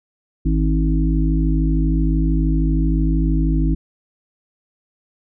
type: harmonic tone with a mistuned harmonic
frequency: 53 Hz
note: G#1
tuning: 36 cents sharp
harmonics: 1 / 3 / 5 / 6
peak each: -16 / -21 / -23 / -24 dBFS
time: 0.45-3.75 s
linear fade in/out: 10 ms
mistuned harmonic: 1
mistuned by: -37 cents
effects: none